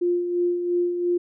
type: tone with tremolo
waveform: sine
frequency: 351.4 Hz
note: F4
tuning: 11 cents sharp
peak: -18 dBFS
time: 0.01-1.18 s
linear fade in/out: 10 ms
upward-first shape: sine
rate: 2.9 Hz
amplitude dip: 50%
effects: none